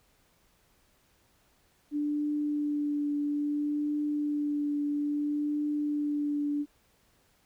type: tone with vibrato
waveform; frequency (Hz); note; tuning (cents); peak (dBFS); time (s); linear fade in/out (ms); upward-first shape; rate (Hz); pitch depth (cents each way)
sine; 293.7; D4; 0; -27; 1.91-6.66; 50; triangle; 0.6; 17
effects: pink hiss -67 dBFS RMS until 7.45 s